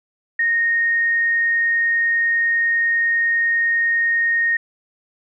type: tone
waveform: sine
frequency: 1855 Hz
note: A#6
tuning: 9 cents flat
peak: -15 dBFS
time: 0.39-4.57 s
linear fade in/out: 5 ms
effects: none